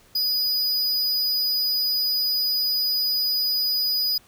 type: tone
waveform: square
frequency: 4945 Hz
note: D#8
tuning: 12 cents flat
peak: -21 dBFS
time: 0.15-4.18 s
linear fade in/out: 5 ms
effects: pink hiss -55 dBFS RMS until 4.27 s